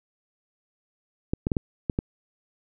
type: clicks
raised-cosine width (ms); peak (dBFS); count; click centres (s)
3; -11; 6; 1.335 / 1.469 / 1.518 / 1.568 / 1.898 / 1.989
effects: none